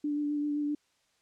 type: tone with vibrato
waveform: sine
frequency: 293.7 Hz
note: D4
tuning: in tune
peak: -28 dBFS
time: 0.04-0.75 s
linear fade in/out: 5 ms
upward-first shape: sine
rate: 7.7 Hz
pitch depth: 17 cents each way
effects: white hiss -71 dBFS RMS until 1.21 s + low-pass 7000 Hz 12 dB/octave